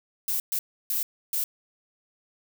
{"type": "noise bursts at uneven times", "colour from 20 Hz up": "violet", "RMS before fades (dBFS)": -27, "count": 4, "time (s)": [[0.28, 0.4], [0.52, 0.59], [0.9, 1.03], [1.33, 1.44]], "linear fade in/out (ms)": 2, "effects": []}